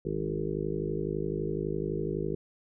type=harmonic tone with a mistuned harmonic; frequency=51.91 Hz; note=G#1; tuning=in tune; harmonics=1 / 2 / 3 / 4 / 5 / 6 / 7 / 8 / 9; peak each=-41 / -46 / -35 / -41 / -45 / -39 / -35 / -35 / -39 dBFS; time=0.05-2.35 s; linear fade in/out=5 ms; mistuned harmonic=4; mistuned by=-15 cents; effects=none